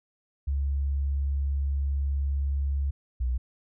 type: tone pair in turn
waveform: sine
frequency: 69.6 / 62.01 Hz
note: C#2 / B1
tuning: +8 / +8 cents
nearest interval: major second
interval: 200 cents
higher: first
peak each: -24 dBFS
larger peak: neither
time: 0.47-2.91 / 3.2-3.38 s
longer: first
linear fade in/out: 10 ms
effects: none